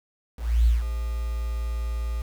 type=tone with ADSR envelope; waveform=sine; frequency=57.7 Hz; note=A#1; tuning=17 cents flat; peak=-14 dBFS; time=0.37-2.22 s; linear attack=290 ms; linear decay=160 ms; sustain=-11 dB; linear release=5 ms; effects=7-bit